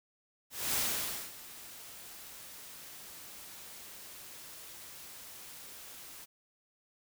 white noise with ADSR envelope, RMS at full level -31 dBFS, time 0.5-6.26 s, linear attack 250 ms, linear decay 560 ms, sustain -18 dB, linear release 24 ms, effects none

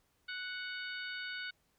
harmonic tone, 740 Hz, F#5, in tune, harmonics 2 / 3 / 4 / 5 / 6, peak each -41 / -47 / -48 / -49 / -50 dBFS, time 0.28-1.51 s, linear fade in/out 10 ms, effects pink hiss -75 dBFS RMS until 1.78 s

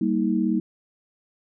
sine chord, Eb major, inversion first, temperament equal with one note detuned, 196 / 233.1 / 318 Hz, G3 / Bb3 / Eb4, 0 / 0 / +38 cents, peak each -24 dBFS, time 0.01-0.6 s, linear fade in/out 5 ms, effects none

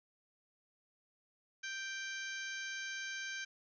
harmonic tone, 784 Hz, G5, in tune, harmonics 2 / 3 / 4 / 5 / 6 / 7 / 8, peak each -42 / -47 / -50 / -53 / -55 / -55 / -50 dBFS, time 1.63-3.45 s, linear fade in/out 10 ms, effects none

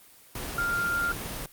sine tone in noise, 1396.9 Hz, F6, in tune, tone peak -25 dBFS, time 0.58-1.12 s, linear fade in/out 2 ms, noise pink, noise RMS -35 dBFS, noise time 0.35-1.46 s, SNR +7 dB, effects white hiss -54 dBFS RMS until 1.52 s + Opus 24 kbps

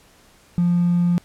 triangle tone with hard clipping, 174.61 Hz, F3, in tune, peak -15 dBFS, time 0.58-1.18 s, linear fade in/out 0 ms, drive 3 dB, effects pink hiss -53 dBFS RMS until 1.24 s + low-pass 12000 Hz 12 dB/octave

